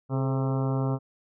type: harmonic tone with a mistuned harmonic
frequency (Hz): 132.9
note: C3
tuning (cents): +27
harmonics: 1 / 2 / 3 / 4 / 5 / 6 / 7 / 8 / 9 / 10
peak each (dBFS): -25 / -31 / -35 / -37 / -39 / -41 / -42 / -43 / -44 / -45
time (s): 0.09-0.99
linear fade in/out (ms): 50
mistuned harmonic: 3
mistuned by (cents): +65
effects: none